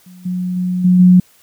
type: tone with level steps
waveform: sine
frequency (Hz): 181.3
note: F#3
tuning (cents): -35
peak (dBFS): -36 / -17 / -15 / -7 / -4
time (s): 0.06-1.2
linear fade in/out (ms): 5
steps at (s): 0.25 / 0.56 / 0.84 / 0.99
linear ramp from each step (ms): 10
effects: white hiss -51 dBFS RMS until 1.42 s